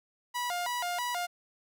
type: tone with vibrato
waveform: sawtooth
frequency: 830.6 Hz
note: G#5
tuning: in tune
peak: -27 dBFS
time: 0.34-1.27 s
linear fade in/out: 20 ms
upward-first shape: square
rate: 3.1 Hz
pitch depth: 280 cents each way
effects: none